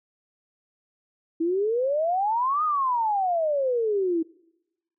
sine exponential two-way sweep, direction up then down, 319.6 to 1263 to 319.6 Hz, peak -21 dBFS, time 1.4-4.23 s, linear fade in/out 10 ms, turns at 2.64 s, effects noise-tail reverb RT60 0.9 s tail -24 dB re dry

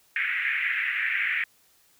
pink band-pass noise, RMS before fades -27 dBFS, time 0.16-1.44 s, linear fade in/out 2 ms, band 1700 to 2400 Hz, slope 48 dB/octave, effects white hiss -62 dBFS RMS until 1.99 s

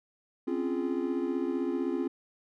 triangle chord, Db major seventh, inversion third, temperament equal with one note detuned, 261.6 / 277.2 / 345.2 / 415.3 Hz, C4 / Db4 / F4 / Ab4, 0 / 0 / -20 / 0 cents, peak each -31 / -33 / -30 / -35 dBFS, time 0.47-2.08 s, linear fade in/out 10 ms, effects none

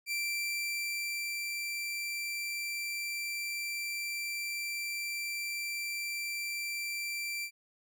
sawtooth tone with ADSR envelope, 2349 Hz, D7, in tune, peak -28 dBFS, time 0.06-7.51 s, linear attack 54 ms, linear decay 1300 ms, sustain -3 dB, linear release 73 ms, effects none

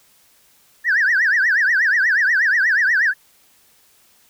sine tone with vibrato, 1713 Hz, A6, 47 cents flat, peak -12 dBFS, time 0.84-3.14 s, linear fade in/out 50 ms, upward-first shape triangle, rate 8.3 Hz, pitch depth 260 cents each way, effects tanh soft clip ceiling -10 dBFS + white hiss -55 dBFS RMS until 4.29 s

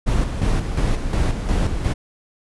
brown noise with tremolo, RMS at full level -18 dBFS, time 0.06-1.94 s, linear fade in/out 20 ms, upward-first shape square, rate 2.8 Hz, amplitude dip 50%, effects resampled to 24000 Hz

